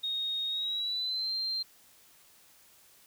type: tone with pitch glide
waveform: sine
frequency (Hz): 3729 to 4162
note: A#7 to C8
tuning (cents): 0 to -10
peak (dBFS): -30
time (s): 0.03-1.63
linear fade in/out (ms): 10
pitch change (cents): +190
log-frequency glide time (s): 0.47-1.33
effects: white hiss -60 dBFS RMS until 3.06 s